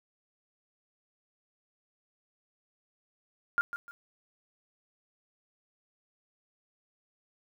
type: tone with echo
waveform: sine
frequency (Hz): 1406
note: F6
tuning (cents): +11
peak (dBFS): -22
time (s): 3.58-3.61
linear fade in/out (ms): 0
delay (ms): 150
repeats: 2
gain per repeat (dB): -11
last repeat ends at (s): 3.91
effects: 10-bit